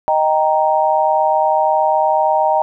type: chord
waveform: sine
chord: Eb major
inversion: none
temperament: equal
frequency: 622.3 / 784 / 932.3 Hz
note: Eb5 / G5 / Bb5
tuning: 0 / 0 / 0 cents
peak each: -16 dBFS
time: 0.08-2.62 s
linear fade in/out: 0 ms
effects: none